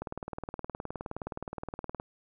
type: click train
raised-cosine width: 1 ms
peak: -22 dBFS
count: 39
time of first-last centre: 0.02-1.999 s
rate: 19.2 Hz
effects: none